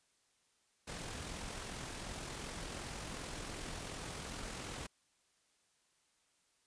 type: noise with amplitude modulation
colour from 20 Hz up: pink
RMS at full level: -43 dBFS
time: 0.87-4.87 s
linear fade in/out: 10 ms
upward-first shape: sine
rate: 42.7 Hz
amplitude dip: 35%
effects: white hiss -75 dBFS RMS until 6.66 s + resampled to 22050 Hz